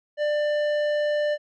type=tone with tanh clipping; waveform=sine; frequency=594 Hz; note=D5; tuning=20 cents sharp; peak=-23 dBFS; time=0.17-1.38 s; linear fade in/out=50 ms; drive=12 dB; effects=none